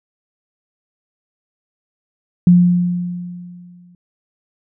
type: tone with exponential decay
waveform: sine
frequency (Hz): 176.8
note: F3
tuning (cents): +22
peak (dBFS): -4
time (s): 2.47-3.95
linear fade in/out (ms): 2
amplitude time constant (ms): 320
effects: none